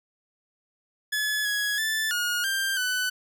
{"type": "tone with pitch steps", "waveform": "sawtooth", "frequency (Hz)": [1710, 1671, 1758, 1436, 1583, 1499], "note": ["A6", "G#6", "A6", "F6", "G6", "F#6"], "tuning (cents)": [-50, 10, -2, 48, 17, 22], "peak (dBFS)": -21, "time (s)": [1.12, 3.1], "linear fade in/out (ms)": 10, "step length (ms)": 330, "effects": []}